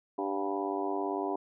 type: harmonic tone with a mistuned harmonic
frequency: 98 Hz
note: G2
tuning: in tune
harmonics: 3 / 4 / 5 / 6 / 7 / 8 / 9 / 10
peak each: -36 / -34 / -46 / -43 / -37 / -41 / -42 / -39 dBFS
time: 0.18-1.36 s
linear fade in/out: 5 ms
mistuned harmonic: 7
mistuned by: +38 cents
effects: none